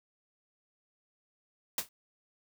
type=noise with exponential decay; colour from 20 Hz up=white; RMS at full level=-27 dBFS; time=1.78-1.89 s; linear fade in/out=2 ms; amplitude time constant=22 ms; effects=none